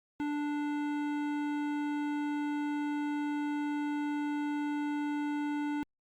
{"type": "tone with hard clipping", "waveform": "sine", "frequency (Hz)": 293.7, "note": "D4", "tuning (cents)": 0, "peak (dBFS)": -33, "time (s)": [0.2, 5.83], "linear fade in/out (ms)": 0, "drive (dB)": 15, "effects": ["Opus 48 kbps"]}